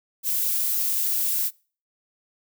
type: noise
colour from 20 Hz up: violet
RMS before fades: -24 dBFS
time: 0.23-1.51 s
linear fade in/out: 50 ms
effects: noise-tail reverb RT60 0.4 s tail -25 dB re dry